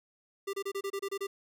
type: tone bursts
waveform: square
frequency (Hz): 395.2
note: G4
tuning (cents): +14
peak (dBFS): -33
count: 9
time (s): 0.47-1.27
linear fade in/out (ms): 10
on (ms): 64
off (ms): 28
effects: none